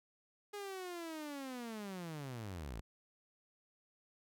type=linear sweep; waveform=sawtooth; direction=down; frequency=415.3 to 47.22 Hz; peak=-39 dBFS; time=0.53-2.81 s; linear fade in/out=10 ms; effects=none